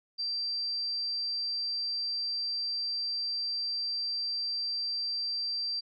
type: tone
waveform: sine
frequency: 4700 Hz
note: D8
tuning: 1 cent sharp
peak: -30 dBFS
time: 0.18-5.81 s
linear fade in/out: 20 ms
effects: none